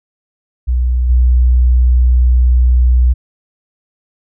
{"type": "tone with level steps", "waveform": "sine", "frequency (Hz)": 61.74, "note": "B1", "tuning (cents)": 0, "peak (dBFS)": [-10, -6], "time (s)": [0.67, 3.14], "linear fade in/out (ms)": 20, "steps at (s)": 1.09, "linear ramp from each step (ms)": 10, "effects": []}